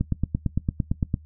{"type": "click train", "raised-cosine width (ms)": 5, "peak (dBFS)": -10, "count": 11, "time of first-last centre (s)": [0.01, 1.141], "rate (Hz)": 8.84, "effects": ["noise-tail reverb RT60 0.1 s tail -19 dB re dry", "added 77 Hz sine -45 dBFS peak until 1.25 s"]}